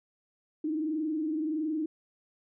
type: tone with frequency modulation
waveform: sine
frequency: 311.1 Hz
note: D#4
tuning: in tune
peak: -28 dBFS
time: 0.64-1.86 s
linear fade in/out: 5 ms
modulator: 21.5 Hz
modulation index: 0.68
effects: none